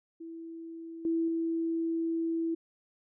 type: tone with level steps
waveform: sine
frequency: 329.6 Hz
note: E4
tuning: in tune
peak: -40 / -26 / -28 dBFS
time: 0.2-2.55 s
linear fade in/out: 10 ms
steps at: 1.05 / 1.28 s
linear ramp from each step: 2 ms
effects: none